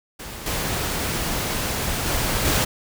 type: noise with level steps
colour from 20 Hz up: pink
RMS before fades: -35 / -25 / -23 / -20 dBFS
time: 0.19-2.65 s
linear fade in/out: 10 ms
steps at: 0.46 / 2.06 / 2.45 s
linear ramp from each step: 2 ms
effects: none